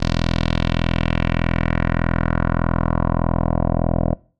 10% pulse tone with low-pass filter sweep, 41.66 Hz, E1, 19 cents sharp, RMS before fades -19 dBFS, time 0-4.15 s, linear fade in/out 10 ms, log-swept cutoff 4800 to 630 Hz, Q 2, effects noise-tail reverb RT60 0.4 s tail -23 dB re dry

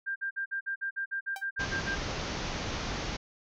sine tone bursts, 1590 Hz, G6, 24 cents sharp, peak -30 dBFS, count 13, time 0.06-1.959 s, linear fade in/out 20 ms, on 99 ms, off 51 ms
sawtooth tone with exponential decay, 780 Hz, G5, 9 cents flat, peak -30 dBFS, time 1.36-1.46 s, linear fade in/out 2 ms, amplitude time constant 21 ms
pink low-pass noise, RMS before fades -35 dBFS, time 1.59-3.17 s, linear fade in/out 10 ms, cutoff 6500 Hz, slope 96 dB/octave
effects none

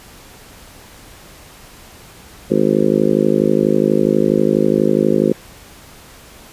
harmonic tone, 52.2 Hz, G#1, 10 cents sharp, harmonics 3 / 4 / 5 / 6 / 7 / 8 / 9 / 10, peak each -23 / -18 / -20 / -20 / -17 / -21 / -21 / -22 dBFS, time 2.5-5.33 s, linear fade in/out 10 ms, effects pink hiss -41 dBFS RMS until 6.52 s + resampled to 32000 Hz

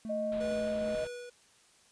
triangle tone with pitch glide, 221.4 to 219 Hz, A3 to A3, +11 to -8 cents, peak -35 dBFS, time 0.05-0.95 s, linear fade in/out 0 ms, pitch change -19 cents, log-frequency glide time 0.29-0.67 s
sine tone, 621 Hz, D#5, 3 cents flat, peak -31 dBFS, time 0.09-1.05 s, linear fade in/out 10 ms
pink low-pass noise, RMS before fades -48 dBFS, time 0.32-1.07 s, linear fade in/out 0 ms, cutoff 4200 Hz, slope 48 dB/octave
square tone with tremolo, 487.2 Hz, B4, 24 cents flat, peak -38 dBFS, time 0.4-1.3 s, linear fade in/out 10 ms, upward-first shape triangle, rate 2 Hz, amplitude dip 55%
effects white hiss -63 dBFS RMS until 1.91 s + resampled to 22050 Hz

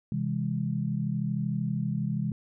sine chord, C augmented, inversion none, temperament just, 130.81 / 163.52 / 204.4 Hz, C3 / E3 / G#3, 0 / -14 / -27 cents, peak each -31 dBFS, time 0.12-2.32 s, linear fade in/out 2 ms, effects none

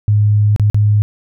sine tone with dropouts, 104.6 Hz, G#2, 13 cents sharp, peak -8 dBFS, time 0.08-1.02 s, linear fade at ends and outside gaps 0 ms, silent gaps 0.562-0.597 / 0.7-0.745 s, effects none

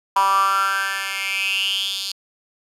10% pulse tone with high-pass filter sweep, 194.9 Hz, G3, 10 cents flat, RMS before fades -21 dBFS, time 0.16-2.12 s, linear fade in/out 5 ms, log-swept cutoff 990 to 4100 Hz, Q 7.8, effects resampled to 32000 Hz

